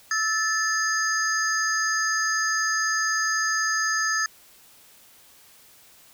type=tone cluster; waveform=sine; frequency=1308 / 1752 / 4939 / 6400 Hz; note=E6 / A6 / D#8 / G8; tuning=-14 / -8 / -14 / +35 cents; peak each=-28 / -24 / -31 / -29 dBFS; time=0.11-4.26 s; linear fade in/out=2 ms; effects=white hiss -53 dBFS RMS until 6.13 s